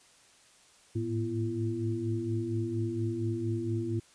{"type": "tone cluster", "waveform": "sine", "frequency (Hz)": [106.4, 110.7, 244, 339.4], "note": ["G#2", "A2", "B3", "F4"], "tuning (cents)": [42, 11, -21, -49], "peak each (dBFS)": [-37, -33, -38, -33], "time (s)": [0.95, 4], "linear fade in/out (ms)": 10, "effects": ["white hiss -60 dBFS RMS until 4.14 s", "resampled to 22050 Hz"]}